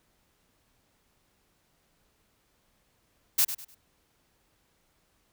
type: noise with echo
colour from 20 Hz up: blue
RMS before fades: -22 dBFS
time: 3.38-3.45 s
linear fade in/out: 10 ms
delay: 100 ms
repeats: 3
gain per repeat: -11 dB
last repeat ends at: 3.75 s
effects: pink hiss -70 dBFS RMS until 5.32 s